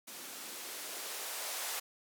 violet noise with band-pass filter sweep, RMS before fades -42 dBFS, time 0.07-1.8 s, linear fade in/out 10 ms, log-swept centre 220 to 670 Hz, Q 1.4, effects none

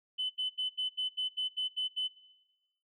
sine tone bursts, 3022 Hz, F#7, 36 cents sharp, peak -29 dBFS, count 10, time 0.18-2.082 s, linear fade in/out 20 ms, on 120 ms, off 78 ms, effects noise-tail reverb RT60 1.0 s tail -18 dB re dry + tanh soft clip ceiling -25 dBFS

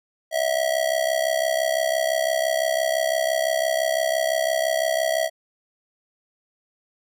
square tone with amplitude modulation, 650 Hz, E5, 24 cents flat, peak -17 dBFS, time 0.31-5.3 s, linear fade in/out 50 ms, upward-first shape sine, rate 65.9 Hz, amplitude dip 85%, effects none

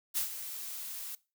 blue noise with ADSR envelope, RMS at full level -30 dBFS, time 0.14-1.15 s, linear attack 32 ms, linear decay 110 ms, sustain -11 dB, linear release 3 ms, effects noise-tail reverb RT60 0.3 s tail -21 dB re dry

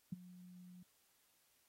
sine tone with ADSR envelope, 179.9 Hz, F#3, 48 cents flat, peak -36 dBFS, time 0.12-0.83 s, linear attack 7 ms, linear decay 19 ms, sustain -18 dB, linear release 4 ms, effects white hiss -75 dBFS RMS until 1.68 s + AAC 48 kbps

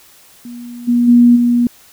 sine tone with level steps, 240.4 Hz, B3, 46 cents flat, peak -27 / -9 / -4 / -9 dBFS, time 0.45-1.67 s, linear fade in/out 2 ms, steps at 0.87 / 1.07 / 1.35 s, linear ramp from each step 20 ms, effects white hiss -45 dBFS RMS until 1.92 s

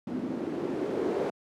blue noise with low-pass filter sweep, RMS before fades -31 dBFS, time 0.07-1.3 s, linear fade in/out 2 ms, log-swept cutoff 250 to 430 Hz, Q 2.9, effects high-pass 150 Hz 12 dB/octave

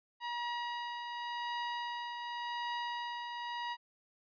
sawtooth tone with tremolo, 956 Hz, A#5, 43 cents sharp, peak -31 dBFS, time 0.2-3.77 s, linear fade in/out 50 ms, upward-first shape triangle, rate 0.89 Hz, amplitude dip 45%, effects resampled to 11025 Hz

